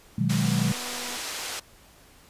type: chord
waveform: sine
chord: G# minor seventh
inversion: first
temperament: equal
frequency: 123.47 / 155.56 / 185 / 207.7 Hz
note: B2 / D#3 / F#3 / G#3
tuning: 0 / 0 / 0 / 0 cents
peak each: -27 dBFS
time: 0.18-0.72 s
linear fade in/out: 5 ms
type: band-pass noise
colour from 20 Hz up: white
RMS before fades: -34 dBFS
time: 0.29-1.6 s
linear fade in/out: 10 ms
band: 330 to 7000 Hz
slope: 12 dB/octave
type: click train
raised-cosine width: 1 ms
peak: -31 dBFS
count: 179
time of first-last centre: 0.44-1.167 s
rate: 245 Hz
effects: pink hiss -54 dBFS RMS until 2.29 s + resampled to 32000 Hz